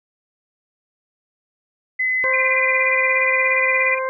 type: tone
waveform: sine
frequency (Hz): 2027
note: B6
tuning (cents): +45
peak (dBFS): -17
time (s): 1.99-3.95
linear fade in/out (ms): 10
type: harmonic tone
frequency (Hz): 523.3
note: C5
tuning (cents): 0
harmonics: 1 / 2 / 3 / 4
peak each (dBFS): -23 / -25 / -31 / -31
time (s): 2.24-4.09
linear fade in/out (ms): 0
type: tone with tremolo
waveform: sine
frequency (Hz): 2403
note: D7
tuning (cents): +39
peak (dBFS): -18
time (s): 2.33-3.99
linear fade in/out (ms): 10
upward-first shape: sine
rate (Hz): 17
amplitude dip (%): 90
effects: none